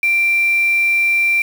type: tone with quantisation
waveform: sine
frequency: 2360 Hz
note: D7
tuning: 8 cents sharp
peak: -12 dBFS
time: 0.03-1.42 s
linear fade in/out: 2 ms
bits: 5
effects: none